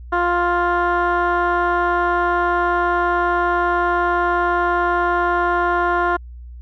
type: tone with low-pass filter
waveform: 15% pulse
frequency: 350.3 Hz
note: F4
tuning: 5 cents sharp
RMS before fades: -18 dBFS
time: 0.12-6.17 s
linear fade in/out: 10 ms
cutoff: 1400 Hz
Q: 2
effects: added 60 Hz sine -33 dBFS peak until 6.61 s